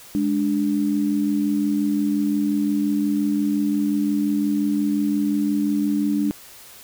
sine tone pair together, 207.7 / 293.4 Hz, G#3 / D4, 0 / -2 cents, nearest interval tritone, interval 598 cents, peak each -22 / -20 dBFS, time 0.15-6.31 s, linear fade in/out 0 ms, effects white hiss -44 dBFS RMS until 6.83 s

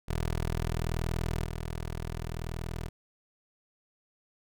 15% pulse tone with level steps, 40.66 Hz, E1, 23 cents flat, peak -23 / -28 dBFS, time 0.08-2.89 s, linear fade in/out 10 ms, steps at 1.45 s, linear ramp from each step 10 ms, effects none

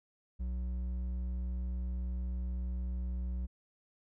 sine tone with hard clipping, 61.7 Hz, B1, 1 cent flat, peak -35 dBFS, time 0.39-3.47 s, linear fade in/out 20 ms, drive 6 dB, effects none

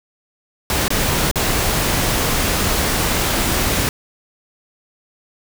pink noise with dropouts, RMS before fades -18 dBFS, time 0.7-3.89 s, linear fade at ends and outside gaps 1 ms, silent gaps 0.881-0.904 / 1.313-1.357 s, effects none

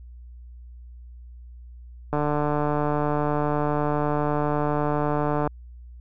click train, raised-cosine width 1 ms, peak -11 dBFS, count 496, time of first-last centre 2.13-5.475 s, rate 148 Hz, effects added 60 Hz sine -40 dBFS peak until 6 s

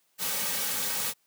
white noise with comb filter, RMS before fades -30 dBFS, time 0.18-1.14 s, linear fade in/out 50 ms, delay 2.9 ms, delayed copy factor -0.7, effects white hiss -70 dBFS RMS until 1.26 s + high-pass 150 Hz 12 dB/octave

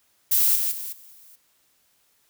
violet noise with level steps, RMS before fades -19 / -24 / -33 / -48 / -50 dBFS, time 0.31-1.36 s, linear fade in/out 10 ms, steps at 0.55 / 0.71 / 0.92 / 1.12 s, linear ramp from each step 10 ms, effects white hiss -65 dBFS RMS until 2.29 s

